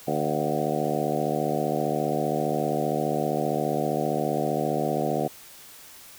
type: harmonic tone with a mistuned harmonic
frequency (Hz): 75.1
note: D2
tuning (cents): +39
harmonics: 2 / 3 / 4 / 5 / 6 / 7 / 8 / 9 / 10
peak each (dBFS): -32 / -32 / -32 / -32 / -32 / -32 / -32 / -32 / -32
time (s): 0.07-5.28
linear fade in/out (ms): 10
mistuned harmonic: 9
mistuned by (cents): +55
effects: white hiss -47 dBFS RMS until 6.18 s